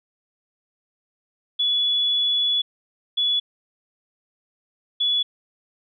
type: tone bursts at uneven times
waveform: sine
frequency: 3413 Hz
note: G#7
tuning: 47 cents sharp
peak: -18 dBFS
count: 3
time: 1.59-2.62 / 3.17-3.4 / 5-5.23 s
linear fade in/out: 10 ms
effects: none